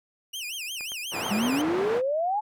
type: tone with vibrato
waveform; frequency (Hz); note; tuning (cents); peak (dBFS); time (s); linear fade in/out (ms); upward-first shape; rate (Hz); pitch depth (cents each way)
sawtooth; 2775; F7; -12; -29; 0.33-1.62; 10; sine; 5.6; 250
type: clicks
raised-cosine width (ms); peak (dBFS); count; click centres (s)
0.5; -28; 2; 0.809 / 0.919
type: band-pass noise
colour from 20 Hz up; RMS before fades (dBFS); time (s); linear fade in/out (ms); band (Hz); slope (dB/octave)
white; -32; 1.11-2.02; 50; 140 to 1100; 12
type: exponential sweep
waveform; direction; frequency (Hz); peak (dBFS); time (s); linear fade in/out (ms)
sine; up; 196.3 to 868; -23; 1.3-2.41; 20
effects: none